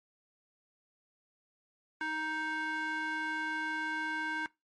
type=tone with band-pass filter; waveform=square; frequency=313 Hz; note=D#4; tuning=10 cents sharp; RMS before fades=-35 dBFS; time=2.01-4.46 s; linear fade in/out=0 ms; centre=1500 Hz; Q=2.6; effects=noise-tail reverb RT60 0.2 s tail -21 dB re dry + MP3 48 kbps